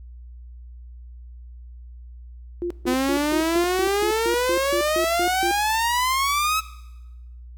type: tone bursts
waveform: sine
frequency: 349.2 Hz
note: F4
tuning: in tune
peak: -23 dBFS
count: 13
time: 2.62-5.512 s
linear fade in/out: 0 ms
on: 84 ms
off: 150 ms
type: exponential sweep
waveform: sawtooth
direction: up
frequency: 249.4 to 1300 Hz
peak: -16 dBFS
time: 2.86-6.61 s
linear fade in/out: 20 ms
effects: noise-tail reverb RT60 1.0 s tail -18 dB re dry + added 60 Hz sine -38 dBFS peak until 7.57 s